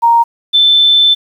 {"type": "tone pair in turn", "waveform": "sine", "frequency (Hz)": [932.3, 3531], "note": ["A#5", "A7"], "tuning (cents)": [0, 5], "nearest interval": "octave + major seventh", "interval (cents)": 2305, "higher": "second", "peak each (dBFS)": -5, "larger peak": "neither", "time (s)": [[0.02, 0.24], [0.53, 1.15]], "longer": "second", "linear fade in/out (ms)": 20, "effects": ["7-bit"]}